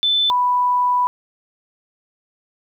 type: tone pair in turn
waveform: sine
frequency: 3520 / 987.8 Hz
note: A7 / B5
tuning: 0 / 0 cents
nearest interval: octave + minor seventh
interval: 2200 cents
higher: first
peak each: -14 dBFS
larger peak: neither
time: 0.03-0.3 / 0.3-1.07 s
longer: second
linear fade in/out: 0 ms
effects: 9-bit